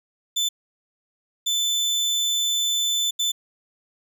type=tone bursts at uneven times; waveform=30% pulse; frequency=3520 Hz; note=A7; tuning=in tune; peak=-18 dBFS; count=3; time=0.36-0.49 / 1.46-3.11 / 3.19-3.32 s; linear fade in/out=10 ms; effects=none

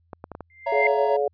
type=clicks; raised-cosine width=1 ms; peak=-21 dBFS; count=5; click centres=0.132 / 0.241 / 0.317 / 0.351 / 0.407 s
type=tone with exponential growth; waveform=sine; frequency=2093 Hz; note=C7; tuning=in tune; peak=-16 dBFS; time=0.5-0.87 s; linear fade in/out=2 ms; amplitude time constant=79 ms
type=chord; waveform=triangle; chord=A# diminished; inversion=first; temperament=just; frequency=559.4 / 671.3 / 932.3 Hz; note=C#5 / E5 / A#5; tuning=+16 / +31 / 0 cents; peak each=-25 dBFS; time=0.66-1.17 s; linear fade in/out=10 ms
type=harmonic tone; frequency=142 Hz; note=C#3; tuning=42 cents sharp; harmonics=3 / 4 / 5; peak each=-23 / -25 / -27 dBFS; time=0.72-1.28 s; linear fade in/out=5 ms
effects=added 84 Hz sine -61 dBFS peak until 1.33 s + resampled to 11025 Hz

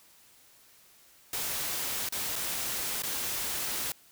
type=noise with dropouts; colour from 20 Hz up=white; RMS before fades=-33 dBFS; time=1.33-3.92 s; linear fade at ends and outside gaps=2 ms; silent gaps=2.089-2.123 / 2.357-2.361 / 3.022-3.034 s; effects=white hiss -59 dBFS RMS until 4.11 s

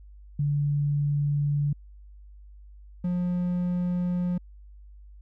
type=tone pair in turn; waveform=sine / triangle; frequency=144.8 / 177.9 Hz; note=D3 / F3; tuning=-24 / +32 cents; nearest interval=major third; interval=356 cents; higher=second; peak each=-22 dBFS; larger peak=neither; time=0.39-1.73 / 3.04-4.38 s; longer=neither; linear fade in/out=5 ms; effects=added 50 Hz sine -45 dBFS peak until 5.21 s

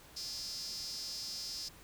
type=tone with high-pass filter; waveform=sawtooth; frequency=344.6 Hz; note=F4; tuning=23 cents flat; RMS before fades=-42 dBFS; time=0.16-1.69 s; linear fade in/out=10 ms; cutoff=5000 Hz; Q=8.7; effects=pink hiss -57 dBFS RMS until 1.83 s

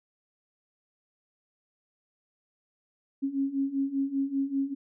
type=beating tone pair; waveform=sine; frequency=271 / 276.1 Hz; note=C#4 / C#4; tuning=-39 / -7 cents; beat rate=5.1 Hz; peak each=-31 / -28 dBFS; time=3.22-4.75 s; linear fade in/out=20 ms; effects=none

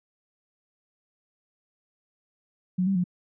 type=tone with pitch steps; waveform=sine; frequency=182.9 / 194.7 / 178.6 Hz; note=F#3 / G3 / F3; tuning=-20 / -12 / +39 cents; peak=-21 dBFS; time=2.78-3.041 s; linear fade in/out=10 ms; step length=87 ms; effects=none

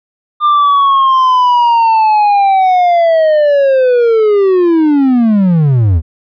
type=linear sweep; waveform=triangle; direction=down; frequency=1202 to 73.42 Hz; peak=-4 dBFS; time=0.4-6.02 s; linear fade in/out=50 ms; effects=resampled to 11025 Hz

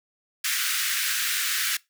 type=high-pass noise; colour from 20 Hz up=pink; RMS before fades=-26 dBFS; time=0.44-1.77 s; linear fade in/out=5 ms; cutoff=1400 Hz; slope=48 dB/octave; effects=noise-tail reverb RT60 0.2 s tail -22 dB re dry

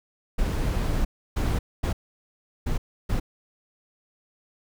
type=noise bursts at uneven times; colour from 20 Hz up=brown; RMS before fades=-24 dBFS; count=5; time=0.38-1.05 / 1.36-1.59 / 1.83-1.93 / 2.66-2.78 / 3.09-3.2 s; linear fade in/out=10 ms; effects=none

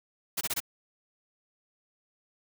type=noise bursts; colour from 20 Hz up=white; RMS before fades=-30 dBFS; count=4; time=0.37-0.603 s; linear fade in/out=10 ms; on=41 ms; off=23 ms; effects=none

